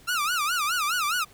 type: tone with vibrato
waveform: sawtooth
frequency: 1311 Hz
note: E6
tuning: 10 cents flat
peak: -20 dBFS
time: 0.07-1.25 s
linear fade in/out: 20 ms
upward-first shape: sine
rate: 4.8 Hz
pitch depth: 210 cents each way
effects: pink hiss -54 dBFS RMS until 1.33 s